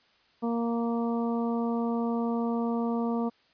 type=harmonic tone; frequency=233.1 Hz; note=A#3; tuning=in tune; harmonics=1 / 2 / 3 / 4 / 5; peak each=-27 / -33 / -37 / -39 / -41 dBFS; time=0.42-3.3 s; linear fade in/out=20 ms; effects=white hiss -64 dBFS RMS until 3.53 s + resampled to 11025 Hz